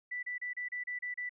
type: tone bursts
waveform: sine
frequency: 1975.5 Hz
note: B6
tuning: in tune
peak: -35 dBFS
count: 8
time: 0.11-1.294 s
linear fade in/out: 10 ms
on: 120 ms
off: 32 ms
effects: none